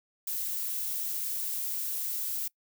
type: noise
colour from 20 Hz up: violet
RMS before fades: -33 dBFS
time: 0.27-2.48 s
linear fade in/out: 5 ms
effects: noise-tail reverb RT60 0.1 s tail -24 dB re dry